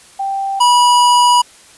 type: tone pair in turn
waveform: sine / square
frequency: 784 / 973.8 Hz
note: G5 / B5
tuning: 0 / -25 cents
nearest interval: major third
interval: 375 cents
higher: second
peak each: -16 / -8 dBFS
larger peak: second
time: 0.19-0.6 / 0.6-1.42 s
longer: second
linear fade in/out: 10 ms
effects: white hiss -43 dBFS RMS until 1.77 s + resampled to 24000 Hz